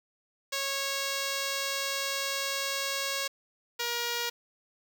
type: tone pair in turn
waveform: 5% pulse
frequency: 550 / 474.8 Hz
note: C#5 / A#4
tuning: -14 / +32 cents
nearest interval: minor third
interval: 254 cents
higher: first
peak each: -18 dBFS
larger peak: neither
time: 0.52-3.28 / 3.79-4.3 s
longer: first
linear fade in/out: 10 ms
effects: 10-bit